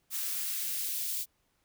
blue noise with high-pass filter sweep, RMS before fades -34 dBFS, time 0.1-1.26 s, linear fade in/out 50 ms, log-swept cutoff 1100 to 3300 Hz, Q 0.92, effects pink hiss -74 dBFS RMS until 1.64 s

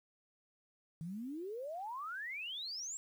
sine exponential sweep, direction up, 155.56 to 7730 Hz, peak -40 dBFS, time 1.01-2.97 s, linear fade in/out 0 ms, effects 11-bit

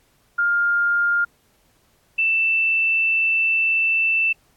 sine tone pair in turn, 1406 / 2661 Hz, F6 / E7, +11 / +16 cents, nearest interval major seventh, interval 1105 cents, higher second, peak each -16 dBFS, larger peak neither, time 0.38-1.25 / 2.18-4.33 s, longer second, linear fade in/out 10 ms, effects pink hiss -61 dBFS RMS until 4.56 s + AAC 64 kbps

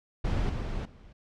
brown noise with level steps, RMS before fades -28 / -33 / -51 dBFS, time 0.24-1.13 s, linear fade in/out 10 ms, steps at 0.49 / 0.85 s, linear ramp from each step 5 ms, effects low-pass 5000 Hz 12 dB/octave

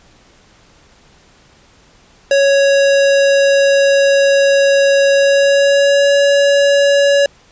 square tone with pitch glide, 555 to 564 Hz, C#5 to C#5, +2 to +30 cents, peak -9 dBFS, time 2.31-7.26 s, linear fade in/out 2 ms, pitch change +28 cents, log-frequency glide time 5.12-6.13 s, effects pink hiss -48 dBFS RMS until 7.51 s + resampled to 16000 Hz

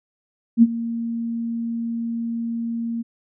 sine tone with ADSR envelope, 231.5 Hz, A#3, 12 cents flat, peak -6 dBFS, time 0.57-3.03 s, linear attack 54 ms, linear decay 38 ms, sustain -17 dB, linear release 21 ms, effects none

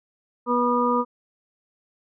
harmonic tone, 243.5 Hz, B3, 24 cents flat, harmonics 1 / 2 / 4 / 5, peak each -24 / -24 / -24 / -24 dBFS, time 0.46-1.05 s, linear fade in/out 50 ms, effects none

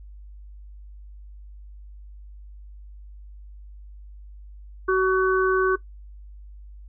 harmonic tone, 376.6 Hz, F#4, 31 cents sharp, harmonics 1 / 3 / 4, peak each -19 / -24 / -25 dBFS, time 4.88-5.76 s, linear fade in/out 10 ms, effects noise-tail reverb RT60 0.1 s tail -17 dB re dry + added 50 Hz sine -40 dBFS peak until 6.88 s

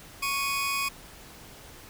sawtooth tone pair together, 1110.2 / 2489 Hz, C#6 / D#7, +2 / 0 cents, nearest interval octave + major second, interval 1398 cents, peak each -26 dBFS, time 0.22-0.89 s, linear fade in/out 10 ms, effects pink hiss -48 dBFS RMS until 1.89 s

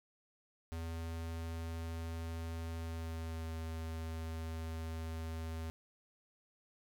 square tone with pitch glide, 82.41 to 81.13 Hz, E2 to E2, 0 to -27 cents, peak -40 dBFS, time 0.72-5.7 s, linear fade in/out 0 ms, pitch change -27 cents, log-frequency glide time 2.78-3.52 s, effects none

